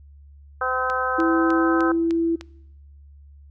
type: harmonic tone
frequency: 256.4 Hz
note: C4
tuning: 35 cents flat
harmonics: 2 / 3 / 4 / 5 / 6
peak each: -28 / -29 / -29 / -25 / -27 dBFS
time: 0.61-1.92 s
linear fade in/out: 5 ms
type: click train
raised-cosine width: 0.2 ms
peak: -18 dBFS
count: 6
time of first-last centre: 0.9-2.411 s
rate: 3.31 Hz
type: tone with pitch glide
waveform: sine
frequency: 329.6 to 332.5 Hz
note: E4 to E4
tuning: 0 to +15 cents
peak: -18 dBFS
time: 1.18-2.36 s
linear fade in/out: 10 ms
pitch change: +15 cents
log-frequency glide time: 1.57-1.93 s
effects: noise-tail reverb RT60 0.9 s tail -24 dB re dry + added 71 Hz sine -44 dBFS peak until 3.5 s